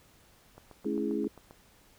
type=click train; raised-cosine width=1 ms; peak=-35 dBFS; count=8; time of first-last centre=0.58-1.51 s; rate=7.53 Hz
type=chord; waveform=sine; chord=A major seventh; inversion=none; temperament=equal with one note detuned; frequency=215 / 277.2 / 329.6 / 415.3 Hz; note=A3 / C#4 / E4 / G#4; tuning=-40 / 0 / 0 / 0 cents; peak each=-34 dBFS; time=0.85-1.28 s; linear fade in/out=5 ms
effects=pink hiss -61 dBFS RMS until 1.98 s